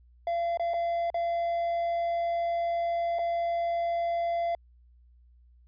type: tone with dropouts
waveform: triangle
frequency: 683 Hz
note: F5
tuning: 39 cents flat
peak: -24 dBFS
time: 0.27-4.55 s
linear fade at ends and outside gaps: 2 ms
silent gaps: 0.573-0.596 / 0.736-0.74 / 1.102-1.143 / 3.187-3.191 s
effects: added 60 Hz sine -55 dBFS peak until 5.67 s + resampled to 11025 Hz